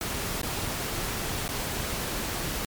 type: noise with dropouts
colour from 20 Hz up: pink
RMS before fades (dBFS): -31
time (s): 0.01-2.65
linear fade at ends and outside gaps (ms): 1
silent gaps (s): 0.416-0.431 / 1.48-1.489
effects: MP3 96 kbps